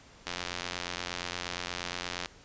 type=click train; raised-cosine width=0.2 ms; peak=-16 dBFS; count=177; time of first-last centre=0.27-2.259 s; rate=88.5 Hz; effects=pink hiss -55 dBFS RMS until 2.44 s + resampled to 16000 Hz